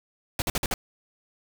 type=noise bursts; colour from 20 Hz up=pink; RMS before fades=-26 dBFS; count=5; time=0.39-0.74 s; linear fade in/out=2 ms; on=30 ms; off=50 ms; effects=none